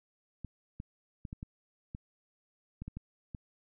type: clicks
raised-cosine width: 5 ms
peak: -28 dBFS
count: 10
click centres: 0.447 / 0.801 / 1.252 / 1.329 / 1.429 / 1.949 / 2.82 / 2.88 / 2.97 / 3.348 s
effects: none